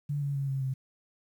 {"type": "tone with pitch steps", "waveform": "sine", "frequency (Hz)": [144.7, 141.48, 138.33, 135.24, 132.23], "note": ["D3", "C#3", "C#3", "C#3", "C3"], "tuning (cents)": [-25, 36, -3, -42, 19], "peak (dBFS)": -28, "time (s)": [0.09, 0.74], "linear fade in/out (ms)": 10, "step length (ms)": 130, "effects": ["10-bit"]}